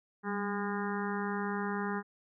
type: harmonic tone with a mistuned harmonic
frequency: 203.8 Hz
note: G#3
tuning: 32 cents flat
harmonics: 1 / 2 / 4 / 5 / 6 / 7 / 8 / 9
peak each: -35 / -38 / -41 / -42 / -43 / -43 / -44 / -45 dBFS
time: 0.23-2.03 s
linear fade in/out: 50 ms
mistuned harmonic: 1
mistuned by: -51 cents
effects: none